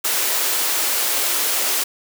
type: high-pass noise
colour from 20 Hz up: white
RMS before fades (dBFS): -20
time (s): 0.04-1.84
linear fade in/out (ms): 10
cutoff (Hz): 310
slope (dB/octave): 24
effects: none